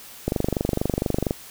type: click train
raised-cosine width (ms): 2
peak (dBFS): -8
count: 26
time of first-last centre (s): 0.28-1.309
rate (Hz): 24.3
effects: white hiss -43 dBFS RMS until 1.5 s